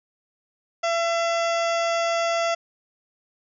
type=harmonic tone; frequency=674 Hz; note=E5; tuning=38 cents sharp; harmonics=1 / 2 / 3 / 4 / 5 / 7 / 8 / 9 / 10; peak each=-22 / -28 / -32 / -34 / -36 / -39 / -40 / -41 / -42 dBFS; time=0.83-2.55 s; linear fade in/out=10 ms; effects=none